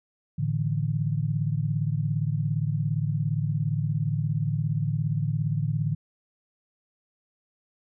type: chord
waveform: sine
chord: A suspended fourth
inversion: none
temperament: equal with one note detuned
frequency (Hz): 110 / 147.51 / 164.81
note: A2 / D3 / E3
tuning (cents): 0 / +8 / 0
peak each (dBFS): -28 / -26 / -31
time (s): 0.38-5.95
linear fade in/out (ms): 10
effects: none